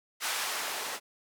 blue noise with band-pass filter sweep, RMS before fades -34 dBFS, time 0.2-1 s, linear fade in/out 50 ms, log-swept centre 1200 to 550 Hz, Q 0.77, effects none

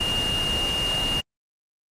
sine tone in noise, 2831 Hz, F7, 23 cents sharp, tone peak -23 dBFS, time 0-1.21 s, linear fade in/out 10 ms, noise pink, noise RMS -28 dBFS, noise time 0-1.21 s, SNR +2 dB, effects low-pass 9000 Hz 12 dB/octave + Opus 32 kbps

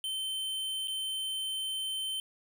square tone with dropouts, 3091 Hz, G7, 25 cents flat, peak -33 dBFS, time 0.04-2.2 s, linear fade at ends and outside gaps 1 ms, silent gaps 0.874-0.881 s, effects none

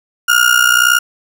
35% pulse tone with amplitude modulation, 1420 Hz, F6, 28 cents sharp, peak -3 dBFS, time 0.28-0.99 s, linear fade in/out 10 ms, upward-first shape sine, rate 61.4 Hz, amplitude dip 80%, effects none

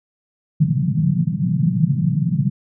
white band-pass noise, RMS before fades -18 dBFS, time 0.6-2.5 s, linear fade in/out 5 ms, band 130 to 180 Hz, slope 48 dB/octave, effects none

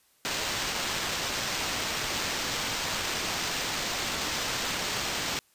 white noise with sample-and-hold, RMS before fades -31 dBFS, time 0.25-5.39 s, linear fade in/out 0 ms, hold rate 11025 Hz, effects white hiss -65 dBFS RMS until 5.54 s + resampled to 32000 Hz

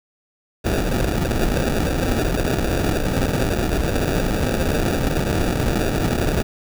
pink noise with sample-and-hold, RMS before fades -20 dBFS, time 0.64-6.43 s, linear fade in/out 20 ms, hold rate 1050 Hz, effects none

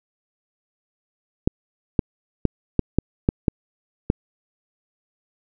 clicks, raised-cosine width 3 ms, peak -3 dBFS, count 8, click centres 1.475 / 1.992 / 2.453 / 2.793 / 2.986 / 3.289 / 3.482 / 4.101 s, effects none

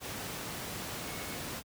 sine tone in noise, 2196 Hz, C#7, 17 cents flat, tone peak -49 dBFS, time 1.02-1.39 s, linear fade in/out 50 ms, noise pink, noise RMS -39 dBFS, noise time 0-1.63 s, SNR -13 dB, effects high-pass 80 Hz 12 dB/octave

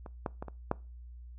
clicks, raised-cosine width 1 ms, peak -30 / -18 / -24 / -28 / -14 dBFS, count 5, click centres 0.062 / 0.262 / 0.425 / 0.483 / 0.714 s, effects noise-tail reverb RT60 0.3 s tail -22 dB re dry + added 60 Hz sine -45 dBFS peak until 1.38 s

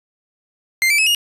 40% pulse tone with pitch steps, 2093 / 2322 / 2577 / 2859 Hz, C7 / D7 / E7 / F7, 0 / -20 / -40 / +40 cents, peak -12 dBFS, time 0.82-1.148 s, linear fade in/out 0 ms, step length 82 ms, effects resampled to 32000 Hz

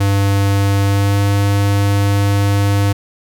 square tone with pitch glide, 99.4 to 100.44 Hz, G2 to G2, +25 to +43 cents, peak -12 dBFS, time 0-2.93 s, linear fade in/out 10 ms, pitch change +18 cents, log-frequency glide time 0.85-1.2 s, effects none

